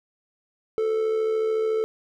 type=tone with amplitude modulation; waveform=triangle; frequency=440 Hz; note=A4; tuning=in tune; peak=-17 dBFS; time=0.78-1.84 s; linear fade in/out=0 ms; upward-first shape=sine; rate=73.8 Hz; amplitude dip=45%; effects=none